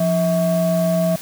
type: ring-modulated tone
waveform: triangle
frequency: 236.7 Hz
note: A#3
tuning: 27 cents sharp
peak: -10 dBFS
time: 0-1.16 s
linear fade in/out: 5 ms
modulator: 411 Hz
effects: white hiss -35 dBFS RMS until 1.21 s